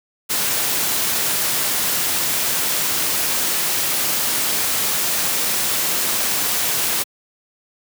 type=noise; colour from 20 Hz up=white; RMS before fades=-20 dBFS; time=0.29-7.04 s; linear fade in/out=20 ms; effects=high-pass 100 Hz 12 dB/octave